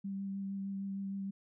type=tone with vibrato; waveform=sine; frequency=196 Hz; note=G3; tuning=in tune; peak=-36 dBFS; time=0.04-1.31 s; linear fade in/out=10 ms; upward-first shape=sine; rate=6.5 Hz; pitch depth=13 cents each way; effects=none